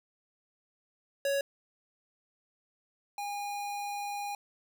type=tone pair in turn; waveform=square; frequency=557 / 815.3 Hz; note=C#5 / G#5; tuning=+8 / -32 cents; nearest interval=perfect fifth; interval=660 cents; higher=second; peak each=-28 / -35 dBFS; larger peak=first; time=1.25-1.41 / 3.18-4.35 s; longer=second; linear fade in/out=2 ms; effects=none